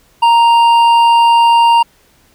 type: tone with hard clipping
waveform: sine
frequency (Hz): 932.3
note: A#5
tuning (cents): 0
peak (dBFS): -7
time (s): 0.22-1.83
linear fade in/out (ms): 10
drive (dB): 7
effects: pink hiss -51 dBFS RMS until 2.34 s